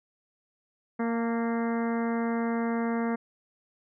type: harmonic tone with a mistuned harmonic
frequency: 231.6 Hz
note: A#3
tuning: 11 cents flat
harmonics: 1 / 2 / 3 / 4 / 5 / 6 / 7 / 8 / 9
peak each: -27 / -33 / -37 / -39 / -41 / -43 / -44 / -45 / -46 dBFS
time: 0.99-3.16 s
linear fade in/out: 10 ms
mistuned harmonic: 4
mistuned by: -25 cents
effects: none